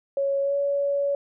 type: tone with pitch glide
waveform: sine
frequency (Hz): 554 to 564.3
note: C#5 to C#5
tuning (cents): -1 to +31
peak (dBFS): -21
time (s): 0.17-1.15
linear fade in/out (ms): 2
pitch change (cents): +32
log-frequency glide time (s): 0.41-0.56
effects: none